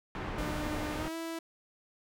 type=low-pass noise; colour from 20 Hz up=pink; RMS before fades=-37 dBFS; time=0.15-1.08 s; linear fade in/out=0 ms; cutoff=2000 Hz; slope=12 dB/octave
type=tone with pitch glide; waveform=sawtooth; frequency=301.8 to 329.1 Hz; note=D4 to E4; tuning=+47 to -3 cents; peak=-32 dBFS; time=0.38-1.39 s; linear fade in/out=5 ms; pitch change=+150 cents; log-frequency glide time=0.95-1.15 s
effects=none